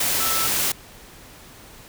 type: tone in noise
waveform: sine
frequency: 1321 Hz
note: E6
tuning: 3 cents sharp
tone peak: -27 dBFS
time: 0.2-0.47 s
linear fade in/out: 5 ms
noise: white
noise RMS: -22 dBFS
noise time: 0-0.72 s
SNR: -8 dB
effects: pink hiss -45 dBFS RMS until 1.88 s